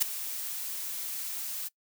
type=noise with ADSR envelope; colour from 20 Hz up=blue; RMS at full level=-21 dBFS; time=0-1.69 s; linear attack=22 ms; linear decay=6 ms; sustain=-15 dB; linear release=20 ms; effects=noise-tail reverb RT60 0.1 s tail -22 dB re dry